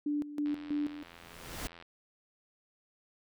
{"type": "tone with tremolo", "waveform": "sine", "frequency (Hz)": 293.7, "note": "D4", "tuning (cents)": 0, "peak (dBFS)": -29, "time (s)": [0.06, 1.03], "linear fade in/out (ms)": 5, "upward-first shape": "square", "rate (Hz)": 3.1, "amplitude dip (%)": 75}
{"type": "click train", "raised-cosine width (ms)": 0.3, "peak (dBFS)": -34, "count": 117, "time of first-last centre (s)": [0.46, 1.825], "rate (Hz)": 85}
{"type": "noise with exponential growth", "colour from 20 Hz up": "pink", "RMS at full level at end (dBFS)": -37, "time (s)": [0.88, 1.67], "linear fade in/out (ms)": 0, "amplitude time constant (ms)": 170}
{"effects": []}